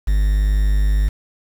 triangle tone with quantisation, 50.7 Hz, G#1, 41 cents flat, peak -11 dBFS, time 0.07-1.09 s, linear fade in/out 10 ms, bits 6, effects none

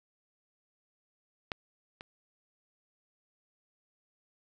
clicks, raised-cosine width 0.3 ms, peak -17 / -27 dBFS, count 2, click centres 1.518 / 2.009 s, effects none

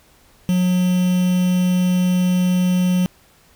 triangle tone with quantisation, 181.2 Hz, F#3, 36 cents flat, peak -12 dBFS, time 0.49-3.06 s, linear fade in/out 0 ms, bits 5, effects pink hiss -53 dBFS RMS until 3.55 s

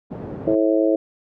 pink band-pass noise, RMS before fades -32 dBFS, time 0.1-0.56 s, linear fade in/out 20 ms, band 130 to 490 Hz, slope 12 dB/octave
harmonic tone, 108.5 Hz, A2, 24 cents flat, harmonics 3 / 4 / 5 / 6, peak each -18 / -23 / -20 / -24 dBFS, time 0.47-0.96 s, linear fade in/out 5 ms
effects none

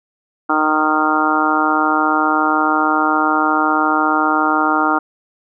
harmonic tone, 154.5 Hz, D#3, 12 cents flat, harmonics 2 / 3 / 4 / 5 / 6 / 7 / 8 / 9, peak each -19 / -28 / -27 / -20 / -21 / -24 / -19 / -19 dBFS, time 0.49-4.99 s, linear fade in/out 10 ms, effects none

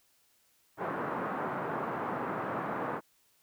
white band-pass noise, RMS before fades -35 dBFS, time 0.77-3.01 s, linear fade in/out 50 ms, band 130 to 1300 Hz, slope 24 dB/octave, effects white hiss -69 dBFS RMS until 3.42 s

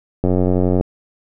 click train, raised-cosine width 2 ms, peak -4 dBFS, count 53, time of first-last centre 0.24-0.81 s, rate 91.2 Hz, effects none

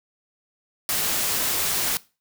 white noise, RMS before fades -24 dBFS, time 0.89-1.97 s, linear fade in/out 0 ms, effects noise-tail reverb RT60 0.3 s tail -20 dB re dry

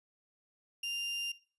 35% pulse tone, 2794 Hz, F7, in tune, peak -33 dBFS, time 0.83-1.32 s, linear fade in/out 5 ms, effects noise-tail reverb RT60 0.4 s tail -19 dB re dry + resampled to 24000 Hz

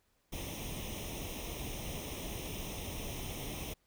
pink noise with comb filter, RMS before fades -41 dBFS, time 0.32-3.74 s, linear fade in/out 10 ms, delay 0.33 ms, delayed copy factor +0.8, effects pink hiss -75 dBFS RMS until 3.86 s

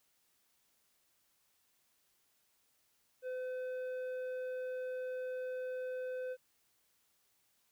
sine tone with tanh clipping, 509 Hz, C5, 48 cents flat, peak -39 dBFS, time 3.22-6.37 s, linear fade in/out 50 ms, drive 8 dB, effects white hiss -75 dBFS RMS until 7.71 s

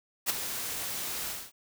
white noise with ADSR envelope, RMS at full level -25 dBFS, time 0.26-1.52 s, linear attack 35 ms, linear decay 16 ms, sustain -10 dB, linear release 240 ms, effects none

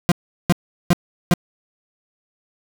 40% pulse tone bursts, 174.61 Hz, F3, in tune, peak -10 dBFS, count 4, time 0.09-1.338 s, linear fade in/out 0 ms, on 27 ms, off 380 ms, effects none

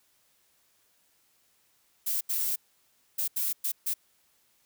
violet noise bursts at uneven times, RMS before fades -29 dBFS, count 6, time 2.06-2.21 / 2.29-2.56 / 3.18-3.28 / 3.36-3.53 / 3.64-3.72 / 3.86-3.94 s, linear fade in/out 10 ms, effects white hiss -68 dBFS RMS until 4.65 s

